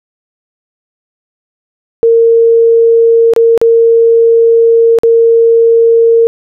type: tone with dropouts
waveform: sine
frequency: 459.7 Hz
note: A#4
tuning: 24 cents flat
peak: -3 dBFS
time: 2.03-6.27 s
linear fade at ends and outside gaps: 0 ms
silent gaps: 3.336-3.363 / 3.577-3.615 / 4.987-5.034 s
effects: none